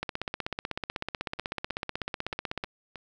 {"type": "two click trains", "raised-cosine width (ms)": 0.3, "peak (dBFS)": [-24, -15], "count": [6, 43], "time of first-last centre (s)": [[1.39, 2.957], [0.03, 2.639]], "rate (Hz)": [3.19, 16.1], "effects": []}